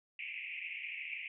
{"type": "band-pass noise", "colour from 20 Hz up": "white", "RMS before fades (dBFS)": -43, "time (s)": [0.19, 1.28], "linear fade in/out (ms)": 2, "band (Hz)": [2100, 2700], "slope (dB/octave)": 96, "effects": []}